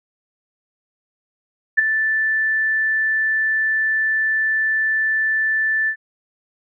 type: tone with ADSR envelope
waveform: sine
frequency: 1760 Hz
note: A6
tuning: in tune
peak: -7 dBFS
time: 1.77-5.96 s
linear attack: 19 ms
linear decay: 12 ms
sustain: -9 dB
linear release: 77 ms
effects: none